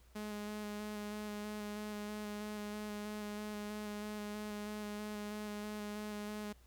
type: tone with vibrato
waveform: sawtooth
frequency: 209.6 Hz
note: G#3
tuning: 16 cents sharp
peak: -37 dBFS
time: 0.15-6.53 s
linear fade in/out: 10 ms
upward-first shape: square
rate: 3.1 Hz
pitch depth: 13 cents each way
effects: added 60 Hz sine -61 dBFS peak until 6.66 s + pink hiss -69 dBFS RMS until 6.66 s